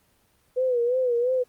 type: tone with vibrato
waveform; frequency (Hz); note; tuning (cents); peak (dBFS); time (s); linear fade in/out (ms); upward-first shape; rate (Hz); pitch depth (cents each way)
sine; 493.9; B4; 0; -20; 0.56-1.44; 20; sine; 2.9; 85
effects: pink hiss -64 dBFS RMS until 1.48 s + Opus 24 kbps